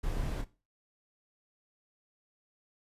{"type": "noise with echo", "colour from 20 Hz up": "brown", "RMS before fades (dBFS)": -34, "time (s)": [0.03, 0.42], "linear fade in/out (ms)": 10, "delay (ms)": 27, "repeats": 1, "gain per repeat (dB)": -5, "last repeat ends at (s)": 0.447, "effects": ["noise-tail reverb RT60 0.3 s tail -17 dB re dry", "resampled to 32000 Hz"]}